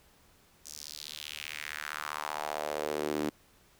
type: tone with high-pass filter sweep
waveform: sawtooth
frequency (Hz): 75.3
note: D2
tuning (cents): +44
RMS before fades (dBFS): -37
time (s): 0.65-3.3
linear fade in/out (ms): 10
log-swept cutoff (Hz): 6400 to 280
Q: 2.6
effects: pink hiss -63 dBFS RMS until 3.79 s